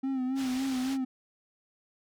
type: tone with vibrato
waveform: triangle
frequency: 261.6 Hz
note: C4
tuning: in tune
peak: -26 dBFS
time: 0.03-1.05 s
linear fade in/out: 10 ms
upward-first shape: sine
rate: 3.6 Hz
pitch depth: 57 cents each way
type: low-pass noise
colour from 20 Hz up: white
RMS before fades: -43 dBFS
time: 0.35-0.98 s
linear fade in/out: 50 ms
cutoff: 5500 Hz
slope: 12 dB/octave
effects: none